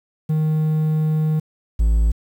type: tone pair in turn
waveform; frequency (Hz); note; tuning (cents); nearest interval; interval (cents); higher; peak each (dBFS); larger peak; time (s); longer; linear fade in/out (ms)
triangle; 155.56 / 54.68; D#3 / A1; 0 / -10; octave + tritone; 1810; first; -14 / -11; second; 0.29-1.4 / 1.79-2.12; first; 10
effects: 8-bit